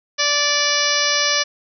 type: harmonic tone with a mistuned harmonic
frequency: 583 Hz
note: D5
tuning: 13 cents flat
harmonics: 1 / 2 / 3 / 4 / 5 / 6 / 7 / 8 / 9 / 10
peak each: -26 / -26 / -23 / -25 / -26 / -27 / -26 / -26 / -23 / -24 dBFS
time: 0.18-1.44 s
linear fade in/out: 20 ms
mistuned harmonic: 8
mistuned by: +17 cents
effects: none